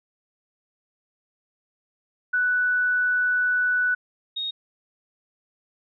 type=tone pair in turn; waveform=sine; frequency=1485 / 3733 Hz; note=F#6 / A#7; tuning=+6 / +2 cents; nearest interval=octave + major third; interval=1596 cents; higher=second; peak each=-19 / -26 dBFS; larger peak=first; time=2.33-3.95 / 4.36-4.51 s; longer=first; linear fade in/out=10 ms; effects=none